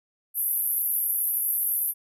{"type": "band-pass noise", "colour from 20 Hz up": "white", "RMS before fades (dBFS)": -26, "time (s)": [0.34, 1.94], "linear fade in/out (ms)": 50, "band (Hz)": [11000, 13000], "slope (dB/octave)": 96, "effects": []}